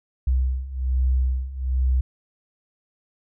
sine beating tone pair, 63.4 / 64.6 Hz, B1 / C2, +46 / -21 cents, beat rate 1.2 Hz, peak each -24 / -21 dBFS, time 0.27-2.01 s, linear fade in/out 5 ms, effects none

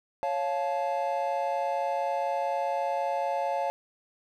triangle chord, Db augmented, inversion none, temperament equal with one note detuned, 554.4 / 698.5 / 867.4 Hz, Db5 / F5 / A5, 0 / 0 / -25 cents, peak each -29 dBFS, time 0.23-3.7 s, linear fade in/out 0 ms, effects none

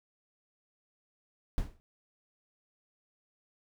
brown noise with exponential decay, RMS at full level -28 dBFS, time 1.58-1.8 s, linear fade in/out 0 ms, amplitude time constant 47 ms, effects none

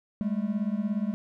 triangle beating tone pair, 199.7 / 216.7 Hz, G3 / A3, +32 / -26 cents, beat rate 17 Hz, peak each -27 / -27 dBFS, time 0.21-1.14 s, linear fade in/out 0 ms, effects none

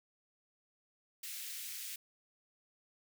white high-pass noise, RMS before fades -44 dBFS, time 1.23-1.96 s, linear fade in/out 5 ms, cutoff 1900 Hz, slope 24 dB/octave, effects none

